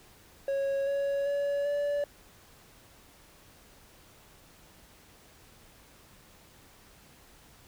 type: tone with pitch steps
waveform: triangle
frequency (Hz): 550 / 559 / 568.1 / 577.3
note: C#5 / C#5 / C#5 / D5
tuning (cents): -14 / +14 / +42 / -30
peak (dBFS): -25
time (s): 0.48-2.04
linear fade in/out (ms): 2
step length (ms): 390
effects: pink hiss -57 dBFS RMS until 7.67 s